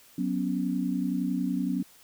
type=chord; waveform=sine; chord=F# suspended fourth; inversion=none; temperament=just; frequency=185 / 246.7 / 277.5 Hz; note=F#3 / B3 / C#4; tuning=0 / -2 / +2 cents; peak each=-30 dBFS; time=0.18-1.83 s; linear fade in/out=5 ms; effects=white hiss -56 dBFS RMS until 2.03 s